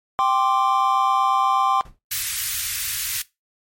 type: chord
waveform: triangle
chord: G suspended fourth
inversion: none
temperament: equal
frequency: 784 / 1046.5 / 1174.7 Hz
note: G5 / C6 / D6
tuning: 0 / 0 / 0 cents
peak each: -19 / -18 / -20 dBFS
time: 0.19-1.81 s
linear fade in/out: 0 ms
type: noise with exponential decay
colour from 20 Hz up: brown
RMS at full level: -31 dBFS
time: 1.85-1.99 s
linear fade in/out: 5 ms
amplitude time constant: 30 ms
type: band-stop noise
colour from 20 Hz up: white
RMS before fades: -25 dBFS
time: 2.11-3.22 s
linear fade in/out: 5 ms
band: 110 to 1500 Hz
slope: 24 dB/octave
effects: noise-tail reverb RT60 0.2 s tail -19 dB re dry + MP3 64 kbps